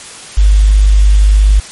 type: tone with quantisation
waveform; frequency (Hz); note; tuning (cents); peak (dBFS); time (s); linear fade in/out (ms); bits
sine; 50.7; G#1; -41; -3; 0.37-1.6; 10; 5
effects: white hiss -30 dBFS RMS until 1.71 s + MP3 48 kbps

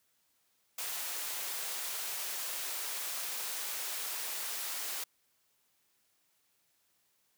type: high-pass noise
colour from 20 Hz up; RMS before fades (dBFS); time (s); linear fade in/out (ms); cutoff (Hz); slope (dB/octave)
white; -38; 0.78-5.04; 5; 520; 12
effects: white hiss -74 dBFS RMS until 7.37 s + high-pass 60 Hz 12 dB/octave

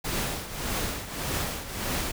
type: noise with tremolo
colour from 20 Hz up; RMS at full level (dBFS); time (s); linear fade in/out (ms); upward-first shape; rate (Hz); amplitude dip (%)
pink; -28; 0.04-2.12; 10; triangle; 1.7; 75
effects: none

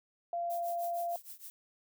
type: tone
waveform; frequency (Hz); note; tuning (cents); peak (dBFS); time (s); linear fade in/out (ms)
sine; 689; F5; -24; -32; 0.33-1.16; 2
type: noise with tremolo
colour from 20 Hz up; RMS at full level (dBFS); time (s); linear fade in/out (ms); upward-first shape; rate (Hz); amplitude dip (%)
violet; -45; 0.5-1.5; 0; triangle; 6.5; 95
effects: none

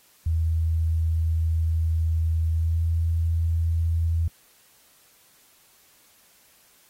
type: tone with pitch glide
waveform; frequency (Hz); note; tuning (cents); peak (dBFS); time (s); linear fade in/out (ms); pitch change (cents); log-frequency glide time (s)
sine; 81.2 to 82.67; E2 to E2; -26 to +6; -20; 0.26-4.28; 5; +32; 2.55-2.81
effects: white hiss -58 dBFS RMS until 6.89 s + AAC 48 kbps

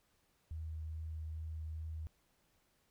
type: tone with vibrato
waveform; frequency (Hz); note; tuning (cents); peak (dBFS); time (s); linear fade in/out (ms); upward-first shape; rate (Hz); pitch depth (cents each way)
sine; 79.2; D#2; +31; -40; 0.51-2.07; 0; triangle; 2.4; 13
effects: pink hiss -75 dBFS RMS until 2.9 s

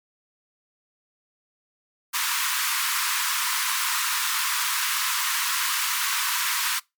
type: high-pass noise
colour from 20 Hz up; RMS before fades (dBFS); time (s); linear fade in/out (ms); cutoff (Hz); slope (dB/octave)
pink; -25; 2.13-6.8; 20; 950; 96
effects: noise-tail reverb RT60 0.2 s tail -23 dB re dry + MP3 96 kbps

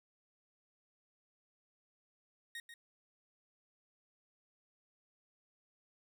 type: tone with echo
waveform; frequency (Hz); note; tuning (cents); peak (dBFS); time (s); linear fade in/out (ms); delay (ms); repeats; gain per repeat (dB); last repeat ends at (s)
30% pulse; 1864.7; A#6; 0; -40; 2.55-2.6; 2; 140; 1; -8; 2.74
effects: none

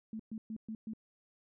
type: tone bursts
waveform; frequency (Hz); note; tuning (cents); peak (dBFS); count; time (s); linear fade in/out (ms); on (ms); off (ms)
sine; 220; A3; 0; -38; 5; 0.13-0.935; 2; 65; 120
effects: none

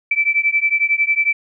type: beating tone pair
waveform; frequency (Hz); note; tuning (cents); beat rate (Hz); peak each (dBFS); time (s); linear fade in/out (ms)
sine; 2317 / 2328; D7 / D7; -24 / -16; 11; -17; 0.11-1.33; 5
effects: none

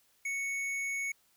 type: tone with hard clipping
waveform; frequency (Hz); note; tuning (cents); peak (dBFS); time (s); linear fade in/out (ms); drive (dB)
sine; 2217; C#7; 0; -34; 0.25-1.12; 5; 10
effects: white hiss -69 dBFS RMS until 1.36 s

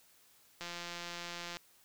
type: click train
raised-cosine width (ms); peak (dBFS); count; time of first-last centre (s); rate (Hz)
0.2; -25; 167; 0.61-1.57; 173
effects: white hiss -65 dBFS RMS until 1.84 s

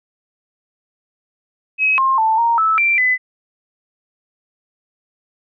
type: tone with pitch steps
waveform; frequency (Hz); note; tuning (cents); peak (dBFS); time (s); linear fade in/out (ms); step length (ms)
sine; 2551 / 1063 / 884 / 931 / 1308 / 2355 / 2009; D#7 / C6 / A5 / A#5 / E6 / D7 / B6; +43 / +27 / +8 / -2 / -14 / +4 / +29; -12; 1.78-3.18; 50; 200
effects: none

